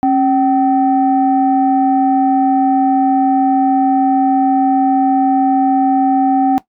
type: tone pair together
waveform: sine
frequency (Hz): 271.5 / 768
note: C#4 / G5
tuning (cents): -36 / -36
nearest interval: octave + tritone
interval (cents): 1800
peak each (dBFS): -11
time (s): 0.03-6.58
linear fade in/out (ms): 0
effects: noise-tail reverb RT60 0.1 s tail -17 dB re dry + tanh soft clip ceiling -3 dBFS